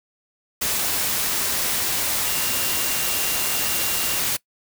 sine tone in noise, 2786 Hz, F7, 5 cents flat, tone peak -32 dBFS, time 2.26-4.2 s, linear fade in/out 10 ms, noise white, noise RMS -23 dBFS, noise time 0.61-4.37 s, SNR -12 dB, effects noise-tail reverb RT60 0.1 s tail -22 dB re dry

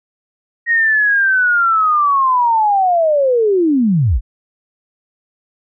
sine linear sweep, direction down, 1885 to 36.98 Hz, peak -10 dBFS, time 0.66-4.21 s, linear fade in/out 50 ms, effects none

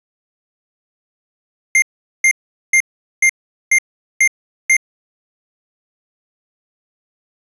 square tone bursts, 2108 Hz, C7, 12 cents sharp, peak -9 dBFS, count 7, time 1.75-4.767 s, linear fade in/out 2 ms, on 71 ms, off 420 ms, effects resampled to 24000 Hz

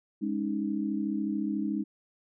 sine chord, Ab suspended fourth, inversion none, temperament equal with one note detuned, 206.5 / 277.2 / 311.1 Hz, Ab3 / Db4 / Eb4, -10 / 0 / 0 cents, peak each -31 / -34 / -32 dBFS, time 0.21-1.84 s, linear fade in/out 20 ms, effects none

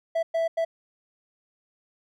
triangle tone bursts at uneven times, 659.3 Hz, E5, in tune, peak -20 dBFS, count 3, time 0.15-0.23 / 0.34-0.48 / 0.57-0.65 s, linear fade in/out 10 ms, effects none

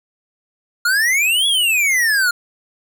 square exponential two-way sweep, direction up then down, 1396.9 to 3408 to 1396.9 Hz, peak -14 dBFS, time 0.85-2.31 s, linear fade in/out 5 ms, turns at 1.47 s, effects none

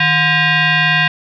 sine tone with frequency modulation, 156.6 Hz, D#3, 11 cents sharp, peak -10 dBFS, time 0-1.08 s, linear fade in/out 5 ms, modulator 877 Hz, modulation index 3.3, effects none

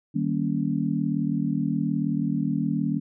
sine chord, Eb dominant seventh, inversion none, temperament just, 155.56 / 194.45 / 233.3 / 280 Hz, Eb3 / G3 / Bb3 / Db4, 0 / -14 / +2 / +18 cents, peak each -28 dBFS, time 0.14-3 s, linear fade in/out 20 ms, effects none

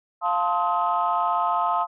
sine chord, F dominant seventh, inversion none, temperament equal with one note detuned, 698.5 / 880 / 1046.5 / 1269.2 Hz, F5 / A5 / C6 / Eb6, 0 / 0 / 0 / +34 cents, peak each -25 dBFS, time 0.21-1.87 s, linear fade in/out 50 ms, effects tanh soft clip ceiling -12 dBFS

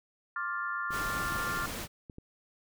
sine chord, D minor seventh, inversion third, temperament equal with one note detuned, 1067.3 / 1174.7 / 1396.9 / 1760 Hz, C6 / D6 / F6 / A6, +34 / 0 / 0 / 0 cents, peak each -40 / -38 / -34 / -40 dBFS, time 0.36-1.66 s, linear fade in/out 2 ms
pink noise, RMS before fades -38 dBFS, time 0.9-1.88 s, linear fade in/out 50 ms
clicks, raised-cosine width 3 ms, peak -32 dBFS, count 10, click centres 0.906 / 1.169 / 1.272 / 1.323 / 1.355 / 1.394 / 1.574 / 1.67 / 2.098 / 2.184 s
effects none

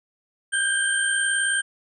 sine tone cluster, 1534 / 1593 / 3139 / 8690 Hz, G6 / G6 / G7 / C#9, -38 / +27 / +2 / -35 cents, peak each -31 / -22 / -30 / -26 dBFS, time 0.52-1.62 s, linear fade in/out 20 ms, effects none

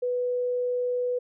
sine tone, 493.9 Hz, B4, in tune, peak -24 dBFS, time 0.02-1.19 s, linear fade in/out 10 ms, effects none

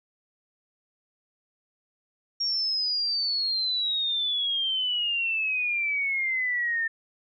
sine exponential sweep, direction down, 5588 to 1800 Hz, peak -24 dBFS, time 2.4-6.88 s, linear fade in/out 10 ms, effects none

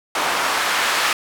white noise with band-pass filter sweep, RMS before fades -20 dBFS, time 0.15-1.13 s, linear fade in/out 2 ms, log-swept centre 870 to 1500 Hz, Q 0.93, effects none

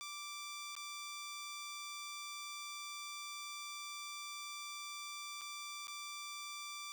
10% pulse tone with dropouts, 1173 Hz, D6, 2 cents flat, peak -36 dBFS, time 0.01-6.92 s, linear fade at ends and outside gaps 0 ms, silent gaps 0.752-0.765 / 5.411-5.416 / 5.871-5.881 s, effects none

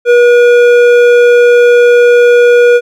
sine tone with hard clipping, 482.2 Hz, B4, 41 cents flat, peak -4 dBFS, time 0.05-2.81 s, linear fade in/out 50 ms, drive 10 dB, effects none

